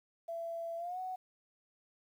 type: tone with pitch glide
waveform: sine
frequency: 670 to 743.4 Hz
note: E5 to F#5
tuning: +28 to +8 cents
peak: -37 dBFS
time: 0.28-1.16 s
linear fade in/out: 10 ms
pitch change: +180 cents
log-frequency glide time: 0.77-0.99 s
effects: 11-bit